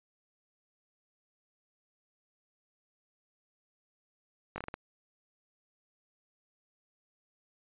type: slowing click train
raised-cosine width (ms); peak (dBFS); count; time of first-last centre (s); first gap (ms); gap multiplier
0.5; -22; 6; 4.56-4.741; 20; 1.3
effects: resampled to 8000 Hz